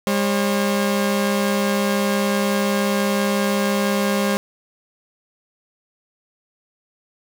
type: tone pair together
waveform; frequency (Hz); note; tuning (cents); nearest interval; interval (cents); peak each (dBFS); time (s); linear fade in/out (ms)
sawtooth; 202 / 540.2; G#3 / C#5; -48 / -45; octave + perfect fourth; 1703; -15 / -19; 0.07-4.37; 0
effects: none